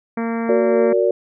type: harmonic tone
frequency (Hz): 229.7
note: A#3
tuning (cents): -25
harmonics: 1 / 2 / 3 / 4 / 5 / 6 / 7 / 8 / 9 / 10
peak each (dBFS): -21 / -27 / -31 / -33 / -35 / -37 / -38 / -39 / -40 / -41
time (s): 0.17-0.93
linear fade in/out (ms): 5
type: chord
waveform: sine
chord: Gb augmented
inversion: none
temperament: just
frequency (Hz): 370 / 462.5 / 578.1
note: Gb4 / Bb4 / D5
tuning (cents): 0 / -14 / -27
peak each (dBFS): -18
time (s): 0.49-1.11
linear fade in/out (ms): 2
effects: none